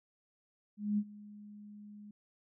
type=tone with ADSR envelope; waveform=sine; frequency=207.7 Hz; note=G#3; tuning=in tune; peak=-27 dBFS; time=0.77-2.11 s; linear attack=210 ms; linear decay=56 ms; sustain=-21 dB; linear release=4 ms; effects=none